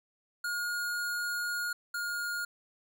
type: tone pair in turn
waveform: square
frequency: 1432 / 1424.7 Hz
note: F6 / F6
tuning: +43 / +34 cents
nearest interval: unison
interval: 9 cents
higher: first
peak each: -32 / -33 dBFS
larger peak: first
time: 0.44-1.73 / 1.94-2.45 s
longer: first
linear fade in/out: 5 ms
effects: none